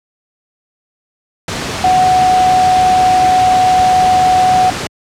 sine tone in noise, 740 Hz, F#5, in tune, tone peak -7 dBFS, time 1.84-4.7 s, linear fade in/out 2 ms, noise pink, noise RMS -19 dBFS, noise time 1.48-4.87 s, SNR +9 dB, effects high-pass 80 Hz 12 dB/octave + low-pass 7000 Hz 12 dB/octave

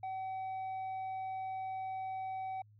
sine tone with tanh clipping, 760 Hz, F#5, 46 cents sharp, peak -38 dBFS, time 0.03-2.62 s, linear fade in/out 5 ms, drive 4 dB, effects added 105 Hz sine -59 dBFS peak until 2.79 s

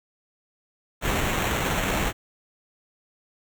pink noise with sample-and-hold, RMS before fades -25 dBFS, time 1.01-2.13 s, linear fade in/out 50 ms, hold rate 4900 Hz, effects none

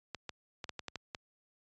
clicks, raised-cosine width 0.2 ms, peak -22 dBFS, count 8, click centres 0.147 / 0.293 / 0.642 / 0.693 / 0.793 / 0.883 / 0.957 / 1.148 s, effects high-pass 60 Hz 12 dB/octave + resampled to 16000 Hz

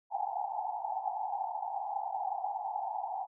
white band-pass noise, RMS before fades -36 dBFS, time 0.1-3.27 s, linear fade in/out 50 ms, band 730 to 870 Hz, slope 96 dB/octave, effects none

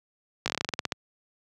slowing click train, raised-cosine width 0.2 ms, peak -9 dBFS, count 13, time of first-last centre 0.46-0.922 s, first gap 18 ms, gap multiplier 1.13, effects high-pass 100 Hz 12 dB/octave

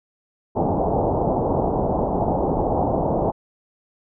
white low-pass noise, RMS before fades -21 dBFS, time 0.55-3.32 s, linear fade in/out 20 ms, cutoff 860 Hz, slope 48 dB/octave, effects none

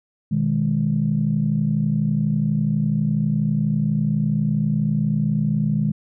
sine chord, G# minor, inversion first, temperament equal, 123.47 / 155.56 / 207.7 Hz, B2 / D#3 / G#3, 0 / 0 / 0 cents, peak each -25 / -20 / -21 dBFS, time 0.31-5.92 s, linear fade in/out 10 ms, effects tanh soft clip ceiling -8 dBFS

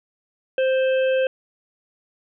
harmonic tone, 523.3 Hz, C5, in tune, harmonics 1 / 3 / 5 / 6, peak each -17 / -30 / -32 / -37 dBFS, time 0.58-1.27 s, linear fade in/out 2 ms, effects none

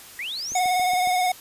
sine linear sweep, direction up, 1864.7 to 7200 Hz, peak -28 dBFS, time 0.19-0.59 s, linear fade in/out 2 ms
click train, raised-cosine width 2 ms, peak -29 dBFS, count 5, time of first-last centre 0.52-1.073 s, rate 7.23 Hz
square tone with vibrato, 730 Hz, F#5, 24 cents flat, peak -20 dBFS, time 0.55-1.32 s, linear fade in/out 5 ms, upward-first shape sine, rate 19 Hz, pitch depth 31 cents each way
effects white hiss -44 dBFS RMS until 1.4 s + resampled to 32000 Hz

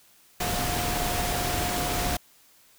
sine tone in noise, 713 Hz, F5, 36 cents sharp, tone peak -32 dBFS, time 0.4-2.17 s, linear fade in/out 5 ms, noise pink, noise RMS -28 dBFS, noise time 0.4-2.17 s, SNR -7 dB, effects white hiss -58 dBFS RMS until 2.78 s

